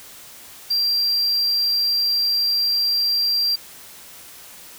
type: tone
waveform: triangle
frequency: 4732 Hz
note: D8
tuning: 12 cents sharp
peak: -16 dBFS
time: 0.7-3.56 s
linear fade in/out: 10 ms
effects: white hiss -42 dBFS RMS until 4.78 s